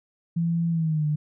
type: tone with pitch glide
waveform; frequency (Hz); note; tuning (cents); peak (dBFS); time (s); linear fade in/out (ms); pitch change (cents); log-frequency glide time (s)
sine; 168 to 150.54; E3 to D3; +33 to +43; -21; 0.36-1.16; 10; -190; 0.7-1.05
effects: none